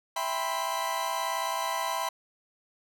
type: chord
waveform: 40% pulse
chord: C major seventh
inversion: first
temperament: equal with one note detuned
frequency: 659.3 / 792.6 / 987.8 / 1046.5 Hz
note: E5 / G5 / B5 / C6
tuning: 0 / +19 / 0 / 0 cents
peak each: -35 / -35 / -31 / -34 dBFS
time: 0.16-2.09 s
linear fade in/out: 5 ms
effects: none